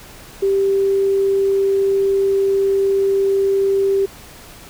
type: tone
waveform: sine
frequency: 392 Hz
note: G4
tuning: in tune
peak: -13 dBFS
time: 0.42-4.06 s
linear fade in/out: 10 ms
effects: pink hiss -40 dBFS RMS until 4.69 s